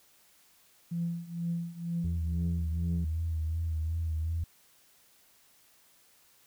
sine tone with tremolo, 170 Hz, F3, 46 cents flat, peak -27 dBFS, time 0.91-3.05 s, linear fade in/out 10 ms, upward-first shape triangle, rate 2.1 Hz, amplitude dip 90%
sine tone with vibrato, 80.8 Hz, E2, 34 cents flat, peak -28 dBFS, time 2.04-4.44 s, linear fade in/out 5 ms, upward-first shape sine, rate 2.7 Hz, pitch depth 47 cents each way
effects tanh soft clip ceiling -23 dBFS + white hiss -63 dBFS RMS until 6.46 s

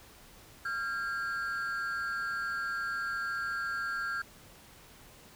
triangle ring-modulated tone, 1498 Hz, F#6, 21 cents sharp, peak -27 dBFS, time 0.65-4.22 s, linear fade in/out 5 ms, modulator 117 Hz, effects pink hiss -55 dBFS RMS until 5.35 s

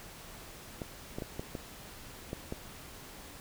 clicks, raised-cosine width 2 ms, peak -23 dBFS, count 7, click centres 0.818 / 1.185 / 1.222 / 1.395 / 1.552 / 2.331 / 2.524 s, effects pink hiss -49 dBFS RMS until 3.4 s

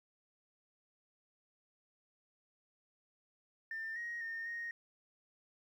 sine tone with pitch steps, 1795 / 1882 / 1827 / 1864 Hz, A6 / A#6 / A#6 / A#6, +34 / +16 / -35 / -1 cents, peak -38 dBFS, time 3.71-4.71 s, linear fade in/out 2 ms, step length 250 ms, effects tanh soft clip ceiling -35 dBFS + 12-bit

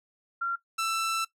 sine / sawtooth tone pair in turn, 1377 / 1330.9 Hz, F6 / E6, -25 / +16 cents, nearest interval minor second, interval 59 cents, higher first, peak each -26 / -23 dBFS, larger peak second, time 0.41-0.56 / 0.78-1.25 s, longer second, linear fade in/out 10 ms, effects noise-tail reverb RT60 0.1 s tail -17 dB re dry + low-pass 12000 Hz 12 dB/octave

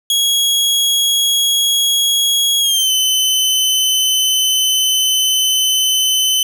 sawtooth tone with pitch glide, 3317 to 3042 Hz, G#7 to F#7, -3 to +47 cents, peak -9 dBFS, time 0.1-6.43 s, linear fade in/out 2 ms, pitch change -150 cents, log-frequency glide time 2.6-2.91 s, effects none

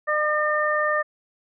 harmonic tone, 604 Hz, D5, 48 cents sharp, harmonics 1 / 2 / 3, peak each -24 / -24 / -24 dBFS, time 0.07-1.03 s, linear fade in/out 20 ms, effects none

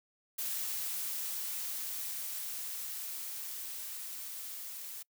blue noise with level ramp, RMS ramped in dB -36 to -44 dBFS, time 0.38-5.03 s, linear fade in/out 10 ms, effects noise-tail reverb RT60 0.1 s tail -25 dB re dry

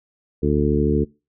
harmonic tone with a mistuned harmonic, 73.42 Hz, D2, in tune, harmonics 1 / 2 / 3 / 4 / 5 / 6, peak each -23 / -23 / -23 / -23 / -23 / -23 dBFS, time 0.42-1.05 s, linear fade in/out 20 ms, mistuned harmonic 1, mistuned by -22 cents, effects noise-tail reverb RT60 0.3 s tail -25 dB re dry

